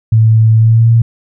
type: tone with pitch glide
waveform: sine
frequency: 111.2 to 115.32 Hz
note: A2 to A#2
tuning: +19 to -18 cents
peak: -4 dBFS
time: 0.12-1.02 s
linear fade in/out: 5 ms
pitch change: +63 cents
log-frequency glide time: 0.57-0.9 s
effects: none